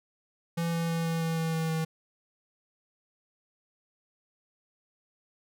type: tone with pitch steps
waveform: square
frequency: 168 / 166.94 / 165.88 / 164.83 / 163.78 / 162.75 / 161.72 / 160.69 Hz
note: E3 / E3 / E3 / E3 / E3 / E3 / E3 / E3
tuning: +33 / +22 / +11 / 0 / -11 / -22 / -33 / -44 cents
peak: -28 dBFS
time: 0.57-1.85 s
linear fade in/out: 10 ms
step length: 160 ms
effects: none